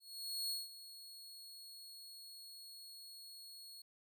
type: tone with ADSR envelope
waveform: sawtooth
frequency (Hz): 4331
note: C#8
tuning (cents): -41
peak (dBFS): -34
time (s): 0-3.82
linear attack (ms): 500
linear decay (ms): 180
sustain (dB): -15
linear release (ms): 5
effects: none